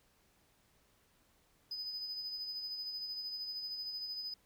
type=tone with tremolo; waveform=sine; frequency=5000 Hz; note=D#8; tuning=8 cents sharp; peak=-35 dBFS; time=1.71-4.34 s; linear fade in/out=5 ms; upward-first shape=sine; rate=13 Hz; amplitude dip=50%; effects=tanh soft clip ceiling -37 dBFS + pink hiss -71 dBFS RMS until 4.45 s